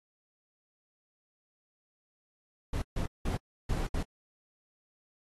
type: noise bursts at uneven times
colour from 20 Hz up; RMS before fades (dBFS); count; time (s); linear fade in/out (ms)
brown; -31; 5; 2.73-2.82 / 2.96-3.06 / 3.25-3.37 / 3.69-3.87 / 3.94-4.03; 5
effects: AAC 32 kbps